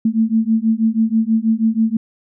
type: beating tone pair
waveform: sine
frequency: 220 / 226.2 Hz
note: A3 / A3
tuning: 0 / +48 cents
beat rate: 6.2 Hz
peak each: -16 dBFS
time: 0.05-1.97 s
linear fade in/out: 5 ms
effects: none